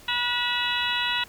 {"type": "harmonic tone with a mistuned harmonic", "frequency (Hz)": 484.9, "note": "B4", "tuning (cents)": -32, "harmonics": [2, 3, 4, 5, 6, 7, 8], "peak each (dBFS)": [-31, -31, -31, -31, -31, -31, -31], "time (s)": [0.08, 1.24], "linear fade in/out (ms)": 5, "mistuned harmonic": 5, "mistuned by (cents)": 120, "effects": ["pink hiss -49 dBFS RMS until 1.28 s"]}